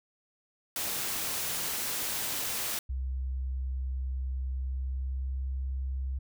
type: noise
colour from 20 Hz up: white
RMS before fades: -33 dBFS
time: 0.76-2.79 s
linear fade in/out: 2 ms
type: tone with pitch glide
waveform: sine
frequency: 65 to 65.91 Hz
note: C2 to C2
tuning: -11 to +13 cents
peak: -30 dBFS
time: 2.89-6.19 s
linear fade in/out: 10 ms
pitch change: +24 cents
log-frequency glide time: 4.5-5.48 s
effects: none